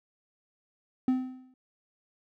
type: tone with exponential decay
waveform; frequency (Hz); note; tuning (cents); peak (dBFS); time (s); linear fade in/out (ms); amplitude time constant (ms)
triangle; 256.9; C4; -32; -18; 1.08-1.54; 2; 100
effects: none